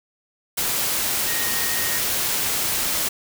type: tone in noise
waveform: sine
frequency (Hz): 1864.7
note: A#6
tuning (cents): 0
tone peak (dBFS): -30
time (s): 1.27-1.99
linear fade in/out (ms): 10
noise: white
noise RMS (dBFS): -23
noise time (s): 0.57-3.09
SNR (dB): -10
effects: none